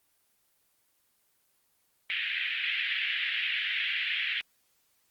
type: band-pass noise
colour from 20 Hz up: pink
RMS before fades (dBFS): -31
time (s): 2.1-4.41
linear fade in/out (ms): 0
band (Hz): 1800 to 3300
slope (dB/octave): 48
effects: white hiss -71 dBFS RMS until 5.1 s + Opus 24 kbps